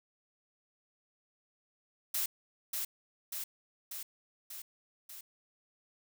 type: noise with echo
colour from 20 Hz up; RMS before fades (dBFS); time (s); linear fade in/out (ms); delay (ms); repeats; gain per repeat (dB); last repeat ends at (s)
blue; -33; 2.14-2.26; 5; 590; 5; -3; 5.21
effects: none